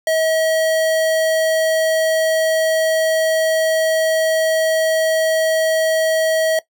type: tone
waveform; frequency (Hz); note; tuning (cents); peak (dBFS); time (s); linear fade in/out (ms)
square; 640; D#5; +49; -15; 0.07-6.59; 2
effects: noise-tail reverb RT60 0.1 s tail -18 dB re dry